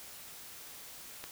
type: click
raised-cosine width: 0.2 ms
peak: -23 dBFS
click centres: 1.24 s
effects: white hiss -49 dBFS RMS until 1.31 s